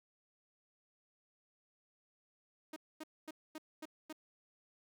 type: tone bursts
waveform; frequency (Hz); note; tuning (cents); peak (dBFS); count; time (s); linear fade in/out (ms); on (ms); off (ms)
sawtooth; 311.5; D#4; +2; -40; 6; 2.73-4.128; 5; 33; 240
effects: none